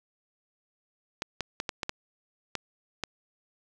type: clicks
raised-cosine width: 0.2 ms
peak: -13 dBFS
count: 8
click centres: 1.221 / 1.407 / 1.601 / 1.692 / 1.832 / 1.894 / 2.553 / 3.037 s
effects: none